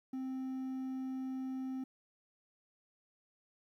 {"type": "tone", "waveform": "triangle", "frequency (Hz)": 261.6, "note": "C4", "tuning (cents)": 0, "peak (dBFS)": -35, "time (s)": [0.13, 1.84], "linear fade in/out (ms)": 5, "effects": ["12-bit"]}